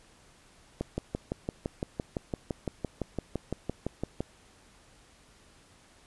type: click train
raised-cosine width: 2 ms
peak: -17 dBFS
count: 21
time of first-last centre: 0.81-4.206 s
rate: 5.89 Hz
effects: pink hiss -59 dBFS RMS until 6.06 s + resampled to 24000 Hz